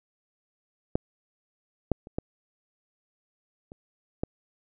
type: clicks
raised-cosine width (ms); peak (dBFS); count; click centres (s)
2; -10 / -9 / -30 / -15 / -30 / -14; 6; 0.955 / 1.917 / 2.071 / 2.185 / 3.719 / 4.235
effects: none